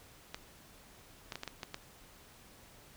clicks, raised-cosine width 0.2 ms, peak -22 dBFS, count 7, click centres 0.345 / 1.322 / 1.356 / 1.434 / 1.477 / 1.632 / 1.744 s, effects pink hiss -58 dBFS RMS until 2.96 s

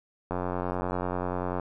click train, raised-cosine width 1 ms, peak -16 dBFS, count 117, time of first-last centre 0.31-1.597 s, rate 90.1 Hz, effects none

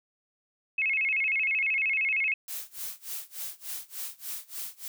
sine tone with vibrato, 2359 Hz, D7, 7 cents sharp, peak -24 dBFS, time 0.78-2.34 s, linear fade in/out 5 ms, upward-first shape square, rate 13 Hz, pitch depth 150 cents each way
blue noise with tremolo, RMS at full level -35 dBFS, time 2.48-4.88 s, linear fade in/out 2 ms, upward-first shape sine, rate 3.4 Hz, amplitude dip 95%
effects none

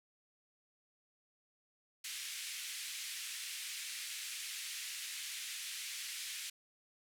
pink band-pass noise, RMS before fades -44 dBFS, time 2.04-6.5 s, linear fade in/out 5 ms, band 2100 to 12000 Hz, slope 24 dB/octave, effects none

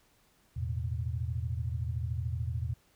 sine chord, E suspended fourth, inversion none, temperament equal, 82.41 / 110 / 123.47 Hz, E2 / A2 / B2, 0 / 0 / 0 cents, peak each -34 / -36 / -36 dBFS, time 0.56-2.74 s, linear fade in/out 10 ms, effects pink hiss -67 dBFS RMS until 2.95 s

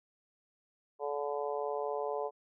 harmonic tone, 144.4 Hz, D3, 29 cents flat, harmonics 3 / 4 / 5 / 6 / 7, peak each -36 / -38 / -40 / -42 / -43 dBFS, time 0.99-2.31 s, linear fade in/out 50 ms, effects none

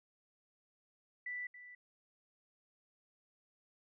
sine tone with echo, 1975.5 Hz, B6, in tune, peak -39 dBFS, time 1.26-1.47 s, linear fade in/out 5 ms, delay 280 ms, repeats 1, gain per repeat -12 dB, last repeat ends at 1.75 s, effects none

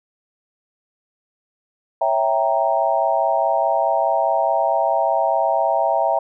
sine chord, C# diminished seventh, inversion none, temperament equal, 554.4 / 659.3 / 784 / 932.3 Hz, C#5 / E5 / G5 / Bb5, 0 / 0 / 0 / 0 cents, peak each -24 / -19 / -21 / -22 dBFS, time 2.01-6.19 s, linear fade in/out 5 ms, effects none

